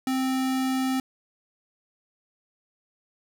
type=tone; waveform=square; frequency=261.6 Hz; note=C4; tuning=in tune; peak=-24 dBFS; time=0.07-1 s; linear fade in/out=2 ms; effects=none